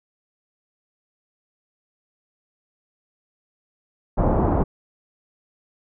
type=low-pass noise; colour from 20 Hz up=pink; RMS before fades=-19 dBFS; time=4.17-4.64 s; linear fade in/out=20 ms; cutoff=920 Hz; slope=24 dB/octave; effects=none